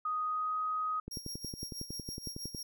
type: tone with pitch glide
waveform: sine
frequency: 1246 to 1255.4 Hz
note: D#6 to D#6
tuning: +2 to +15 cents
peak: -31 dBFS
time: 0.05-1 s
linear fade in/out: 5 ms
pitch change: +13 cents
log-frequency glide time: 0.24-0.57 s
type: click train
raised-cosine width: 3 ms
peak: -28 dBFS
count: 17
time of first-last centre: 1.08-2.548 s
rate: 10.9 Hz
type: tone with tremolo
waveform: sawtooth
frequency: 5590 Hz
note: F8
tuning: 1 cent sharp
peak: -36 dBFS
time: 1.11-2.63 s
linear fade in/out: 5 ms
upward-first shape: sine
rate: 6.2 Hz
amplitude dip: 70%
effects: none